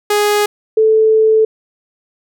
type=tone pair in turn; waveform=sawtooth / sine; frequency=415.3 / 438.5 Hz; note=G#4 / A4; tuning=0 / -6 cents; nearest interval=minor second; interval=94 cents; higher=second; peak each=-7 dBFS; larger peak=neither; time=0.1-0.46 / 0.77-1.45 s; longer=second; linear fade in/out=5 ms; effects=none